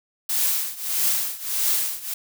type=noise with tremolo; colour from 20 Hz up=blue; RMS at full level=-20 dBFS; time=0.29-2.14 s; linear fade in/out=5 ms; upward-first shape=triangle; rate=1.6 Hz; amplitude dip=90%; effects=none